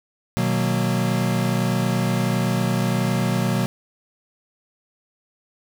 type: chord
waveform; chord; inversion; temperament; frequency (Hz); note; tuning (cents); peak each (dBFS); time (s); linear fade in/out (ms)
square; B major seventh; none; equal; 123.47 / 155.56 / 185 / 233.1; B2 / D#3 / F#3 / A#3; 0 / 0 / 0 / 0; -24 / -29 / -24 / -27; 0.37-3.66; 0
effects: none